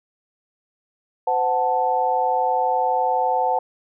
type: chord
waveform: sine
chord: F# diminished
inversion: second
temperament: equal with one note detuned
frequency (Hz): 511.9 / 740 / 880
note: C5 / F#5 / A5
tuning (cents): -38 / 0 / 0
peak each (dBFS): -24 / -21 / -21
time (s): 1.27-3.59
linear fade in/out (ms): 5
effects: none